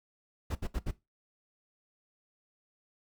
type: noise bursts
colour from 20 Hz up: brown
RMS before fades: -32 dBFS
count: 4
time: 0.5-0.913 s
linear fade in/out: 10 ms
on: 53 ms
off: 67 ms
effects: noise-tail reverb RT60 0.2 s tail -17 dB re dry